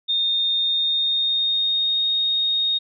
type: tone with pitch glide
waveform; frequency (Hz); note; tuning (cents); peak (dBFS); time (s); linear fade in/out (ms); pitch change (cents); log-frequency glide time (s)
sine; 3658 to 3718; A#7 to A#7; -33 to -5; -18; 0.08-2.79; 20; +28; 0.54-2.08
effects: none